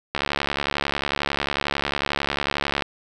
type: click train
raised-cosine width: 0.3 ms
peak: -6 dBFS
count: 191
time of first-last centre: 0.15-2.822 s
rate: 71.1 Hz
effects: none